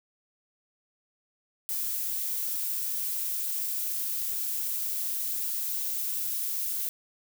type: noise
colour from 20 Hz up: violet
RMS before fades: -31 dBFS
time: 1.69-6.89 s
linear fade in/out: 0 ms
effects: none